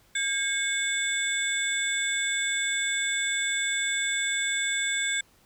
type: tone cluster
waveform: sine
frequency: 1613 / 2186 / 3519 / 7800 Hz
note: G6 / C#7 / A7 / B8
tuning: +49 / -25 / 0 / -23 cents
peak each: -30 dBFS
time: 0.15-5.21 s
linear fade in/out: 5 ms
effects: tanh soft clip ceiling -16 dBFS + pink hiss -61 dBFS RMS until 5.45 s